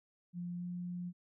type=tone with pitch glide; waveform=sine; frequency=175.4 to 177.13 Hz; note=F3 to F3; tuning=+8 to +25 cents; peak=-38 dBFS; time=0.33-1.13 s; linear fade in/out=50 ms; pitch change=+17 cents; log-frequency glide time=0.58-0.63 s; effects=none